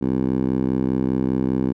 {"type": "tone with band-pass filter", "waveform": "10% pulse", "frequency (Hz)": 65, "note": "C2", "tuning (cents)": -11, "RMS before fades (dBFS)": -21, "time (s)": [0.01, 1.73], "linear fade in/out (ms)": 20, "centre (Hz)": 260, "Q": 1.4, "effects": []}